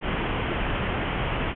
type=low-pass noise; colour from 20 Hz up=pink; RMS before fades=-27 dBFS; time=0.01-1.55 s; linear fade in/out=50 ms; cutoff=3200 Hz; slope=96 dB/octave; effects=none